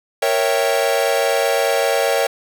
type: chord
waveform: 45% pulse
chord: A# diminished seventh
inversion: none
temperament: equal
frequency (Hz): 466.2 / 554.4 / 659.3 / 784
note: A#4 / C#5 / E5 / G5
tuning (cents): 0 / 0 / 0 / 0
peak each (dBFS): -21 / -19 / -22 / -23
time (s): 0.22-2.27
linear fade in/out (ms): 5
effects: none